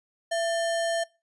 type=tone with sample-and-hold; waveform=sine; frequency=670 Hz; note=E5; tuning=28 cents sharp; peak=-24 dBFS; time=0.31-1.04 s; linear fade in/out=10 ms; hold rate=2450 Hz; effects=noise-tail reverb RT60 0.3 s tail -24 dB re dry + resampled to 24000 Hz